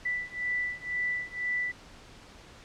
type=beating tone pair; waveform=sine; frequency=1975.5 / 1977.5 Hz; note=B6 / B6; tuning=0 / +2 cents; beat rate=2 Hz; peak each=-33 / -32 dBFS; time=0.05-1.72 s; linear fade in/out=10 ms; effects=pink hiss -51 dBFS RMS until 2.64 s + low-pass 6000 Hz 12 dB/octave